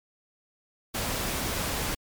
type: noise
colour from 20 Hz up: pink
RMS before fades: -30 dBFS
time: 0.94-1.95 s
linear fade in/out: 10 ms
effects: MP3 96 kbps